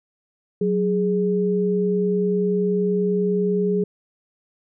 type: tone pair together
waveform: sine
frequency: 185 / 415.3 Hz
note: F#3 / G#4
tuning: 0 / 0 cents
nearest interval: octave + major second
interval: 1400 cents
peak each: -21 / -20 dBFS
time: 0.61-3.84 s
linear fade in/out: 5 ms
effects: none